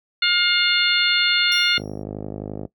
harmonic tone, 710 Hz, F5, 28 cents sharp, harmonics 2 / 3 / 4 / 5 / 6, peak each -22 / -22 / -22 / -22 / -22 dBFS, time 0.22-1.78 s, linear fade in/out 5 ms
sawtooth tone with exponential decay, 5610 Hz, F8, 7 cents sharp, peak -25 dBFS, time 1.52-2.03 s, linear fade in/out 0 ms, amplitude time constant 110 ms
click train, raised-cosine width 2 ms, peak -16 dBFS, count 46, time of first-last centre 1.78-2.652 s, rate 51.6 Hz
effects noise-tail reverb RT60 0.1 s tail -18 dB re dry + high-pass 80 Hz 12 dB/octave

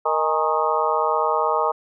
harmonic tone with a mistuned harmonic, 155.56 Hz, D#3, in tune, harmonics 3 / 4 / 5 / 6 / 7 / 8, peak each -25 / -25 / -25 / -25 / -25 / -25 dBFS, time 0.05-1.72 s, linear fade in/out 10 ms, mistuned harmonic 5, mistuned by +100 cents, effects none

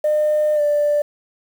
sine tone with pitch glide, 605 to 588.5 Hz, D#5 to D5, -49 to +3 cents, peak -13 dBFS, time 0.04-1.02 s, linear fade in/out 5 ms, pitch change -48 cents, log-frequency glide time 0.55-0.61 s, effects tanh soft clip ceiling -11 dBFS + 7-bit

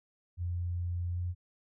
sine tone with pitch glide, 87.6 to 88.62 Hz, F2 to F2, +6 to +26 cents, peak -31 dBFS, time 0.37-1.35 s, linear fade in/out 50 ms, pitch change +20 cents, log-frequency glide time 1.12-1.19 s, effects none

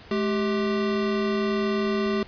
square tone pair together, 213.5 / 392 Hz, G#3 / G4, +48 / 0 cents, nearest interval major seventh, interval 1052 cents, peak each -26 dBFS, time 0.11-2.23 s, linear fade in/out 2 ms, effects pink hiss -47 dBFS RMS until 2.27 s + resampled to 11025 Hz

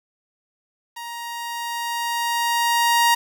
sawtooth tone with level ramp, 940 Hz, A#5, 14 cents sharp, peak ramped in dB -28 to -10 dBFS, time 0.96-3.15 s, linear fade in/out 10 ms, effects 8-bit

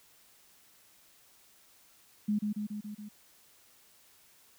sine tone with echo, 209.4 Hz, G#3, 15 cents sharp, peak -26 dBFS, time 2.28-2.39 s, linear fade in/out 10 ms, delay 140 ms, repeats 5, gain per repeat -3 dB, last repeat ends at 3.09 s, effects white hiss -62 dBFS RMS until 4.58 s

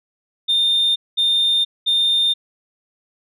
sine tone bursts, 3624 Hz, A#7, 50 cents flat, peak -12 dBFS, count 3, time 0.48-2.34 s, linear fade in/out 20 ms, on 480 ms, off 210 ms, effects tanh soft clip ceiling -12 dBFS

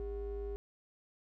triangle ring-modulated tone, 174.61 Hz, F3, in tune, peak -32 dBFS, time 0-0.56 s, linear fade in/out 0 ms, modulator 228 Hz, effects none

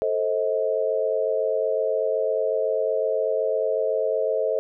sine chord, A diminished, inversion none, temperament just, 440 / 528 / 633.6 Hz, A4 / C5 / Eb5, 0 / +16 / +31 cents, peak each -25 dBFS, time 0.02-4.59 s, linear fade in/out 0 ms, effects none

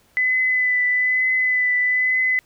sine tone with vibrato, 2007 Hz, B6, 27 cents sharp, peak -16 dBFS, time 0.17-2.39 s, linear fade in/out 0 ms, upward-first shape triangle, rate 1.1 Hz, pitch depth 20 cents each way, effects pink hiss -58 dBFS RMS until 2.45 s

